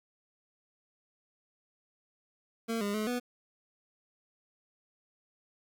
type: tone with pitch steps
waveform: 25% pulse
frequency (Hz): 227.9 / 203.5 / 214.5 / 245.6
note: A#3 / G#3 / A3 / B3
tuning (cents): -39 / -35 / -44 / -9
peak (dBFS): -27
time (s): 2.68-3.2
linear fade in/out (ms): 20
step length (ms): 130
effects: 10-bit